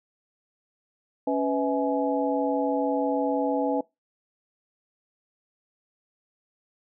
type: tone cluster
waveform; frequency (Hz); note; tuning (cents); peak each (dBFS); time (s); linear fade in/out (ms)
sine; 278.7 / 499.7 / 646 / 841; C#4 / B4 / E5 / G#5; +9 / +20 / -35 / +22; -26 / -27 / -30 / -30; 1.27-3.81; 5
effects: noise-tail reverb RT60 0.2 s tail -22 dB re dry